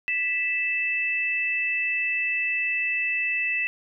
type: tone pair together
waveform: sine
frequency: 1975.5 / 2637 Hz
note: B6 / E7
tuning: 0 / 0 cents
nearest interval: perfect fourth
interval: 500 cents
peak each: -28 / -24 dBFS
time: 0.08-3.67 s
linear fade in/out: 0 ms
effects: none